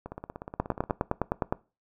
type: two click trains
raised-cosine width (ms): 1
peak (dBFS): -23 / -11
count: 15 / 10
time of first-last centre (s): 0.06-0.898 / 0.6-1.525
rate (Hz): 16.7 / 9.73
effects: noise-tail reverb RT60 0.3 s tail -21 dB re dry